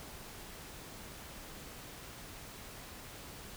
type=silence; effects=pink hiss -49 dBFS RMS until 3.56 s